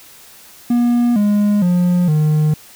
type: tone with pitch steps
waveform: triangle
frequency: 240 / 206.5 / 177.73 / 152.95 Hz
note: B3 / G#3 / F3 / D#3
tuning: -49 / -10 / +31 / -29 cents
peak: -9 dBFS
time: 0.7-2.54 s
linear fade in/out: 5 ms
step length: 460 ms
effects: white hiss -42 dBFS RMS until 2.75 s